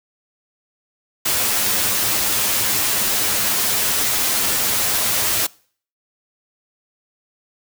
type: noise with comb filter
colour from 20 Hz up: white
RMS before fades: -19 dBFS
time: 1.25-5.47 s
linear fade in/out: 10 ms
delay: 9.6 ms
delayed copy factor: +0.65
effects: noise-tail reverb RT60 0.5 s tail -24 dB re dry